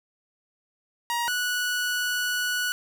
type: tone pair in turn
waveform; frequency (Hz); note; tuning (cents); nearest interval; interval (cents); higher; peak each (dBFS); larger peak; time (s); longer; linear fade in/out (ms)
sawtooth; 947 / 1472.8; A#5 / F#6; +27 / -8; minor sixth; 765; second; -21; neither; 1.1-1.28 / 1.28-2.72; second; 0
effects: none